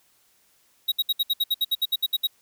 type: tone bursts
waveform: square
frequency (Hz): 3813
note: A#7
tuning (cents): +38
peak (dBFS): -20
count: 14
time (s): 0.88-2.272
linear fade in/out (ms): 10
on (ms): 40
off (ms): 64
effects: white hiss -63 dBFS RMS until 2.41 s